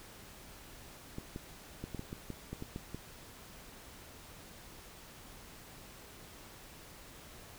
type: clicks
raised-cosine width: 3 ms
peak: -27 dBFS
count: 11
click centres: 1.184 / 1.361 / 1.84 / 1.947 / 1.994 / 2.129 / 2.303 / 2.53 / 2.624 / 2.761 / 2.946 s
effects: pink hiss -53 dBFS RMS until 7.58 s